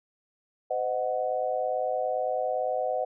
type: chord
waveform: sine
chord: C diminished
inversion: none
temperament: equal with one note detuned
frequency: 512.8 / 622.3 / 740 Hz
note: C5 / Eb5 / Gb5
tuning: -35 / 0 / 0 cents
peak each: -30 dBFS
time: 0.7-3.05 s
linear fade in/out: 10 ms
effects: none